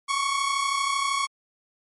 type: tone pair together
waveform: sawtooth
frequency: 1098.2 / 1131 Hz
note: C#6 / C#6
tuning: -17 / +34 cents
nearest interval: minor second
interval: 51 cents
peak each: -21 / -24 dBFS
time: 0.08-1.27 s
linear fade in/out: 20 ms
effects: MP3 48 kbps